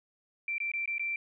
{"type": "tone with dropouts", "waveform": "sine", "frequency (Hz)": 2349, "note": "D7", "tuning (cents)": 0, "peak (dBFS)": -30, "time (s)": [0.48, 1.16], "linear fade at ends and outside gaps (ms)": 2, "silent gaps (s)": [[0.582, 0.602], [0.717, 0.736], [0.858, 0.876], [0.982, 0.995]], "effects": []}